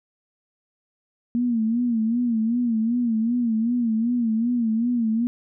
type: tone with vibrato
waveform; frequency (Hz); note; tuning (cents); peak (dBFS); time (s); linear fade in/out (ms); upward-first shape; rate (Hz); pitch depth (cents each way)
sine; 232.1; A#3; -7; -19; 1.35-5.27; 0; sine; 2.6; 100
effects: none